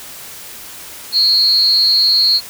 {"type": "tone with amplitude modulation", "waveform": "sine", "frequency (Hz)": 4280, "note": "C8", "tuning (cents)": 38, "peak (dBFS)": -6, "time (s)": [1.12, 2.41], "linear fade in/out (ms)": 50, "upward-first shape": "sine", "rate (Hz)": 248, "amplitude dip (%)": 65, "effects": ["white hiss -33 dBFS RMS until 2.49 s"]}